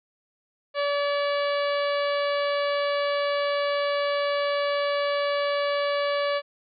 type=harmonic tone; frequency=573 Hz; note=D5; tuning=43 cents flat; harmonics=1 / 2 / 3 / 4 / 5 / 6 / 7 / 8; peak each=-24 / -30 / -34 / -36 / -38 / -40 / -41 / -42 dBFS; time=0.74-6.42 s; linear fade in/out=50 ms; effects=none